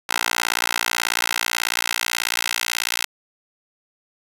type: tone with high-pass filter sweep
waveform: 10% pulse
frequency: 58.27 Hz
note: A#1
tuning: in tune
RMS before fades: -23 dBFS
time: 0.09-3.05 s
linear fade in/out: 5 ms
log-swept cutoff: 1300 to 2300 Hz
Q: 0.87
effects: resampled to 32000 Hz